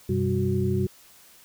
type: tone cluster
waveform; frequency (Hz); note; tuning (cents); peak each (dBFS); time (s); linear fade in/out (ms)
sine; 94.2 / 126 / 195.1 / 368.6; F#2 / B2 / G3 / F#4; +32 / +35 / -8 / -7; -27; 0.09-0.87; 5
effects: white hiss -53 dBFS RMS until 1.44 s